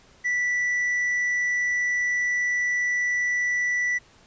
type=tone; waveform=triangle; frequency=1965 Hz; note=B6; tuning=9 cents flat; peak=-20 dBFS; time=0.24-3.99 s; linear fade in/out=20 ms; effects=pink hiss -55 dBFS RMS until 4.26 s + resampled to 16000 Hz